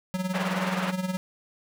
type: tone with tremolo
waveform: square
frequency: 185 Hz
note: F#3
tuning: in tune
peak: -25 dBFS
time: 0.14-1.17 s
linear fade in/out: 0 ms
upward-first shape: sine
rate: 19 Hz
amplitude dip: 70%
type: band-pass noise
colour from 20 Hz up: pink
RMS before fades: -32 dBFS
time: 0.33-0.92 s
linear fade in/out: 20 ms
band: 640 to 2100 Hz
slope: 12 dB/octave
effects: none